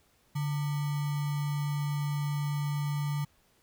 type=tone with sample-and-hold; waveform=sine; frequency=145.3 Hz; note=D3; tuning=18 cents flat; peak=-28 dBFS; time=0.35-3.25 s; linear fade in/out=10 ms; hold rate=1050 Hz; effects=pink hiss -67 dBFS RMS until 3.62 s